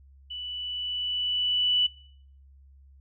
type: tone with level ramp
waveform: sine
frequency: 2968 Hz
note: F#7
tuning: 5 cents sharp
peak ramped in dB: -34 to -19 dBFS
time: 0.3-1.87 s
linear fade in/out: 10 ms
effects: noise-tail reverb RT60 0.6 s tail -21 dB re dry + added 68 Hz sine -51 dBFS peak until 3 s